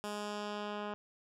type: tone with low-pass filter sweep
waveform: 10% pulse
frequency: 207.7 Hz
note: G#3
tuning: in tune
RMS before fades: -40 dBFS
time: 0.04-0.94 s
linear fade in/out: 0 ms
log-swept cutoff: 11000 to 2200 Hz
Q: 0.97
effects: none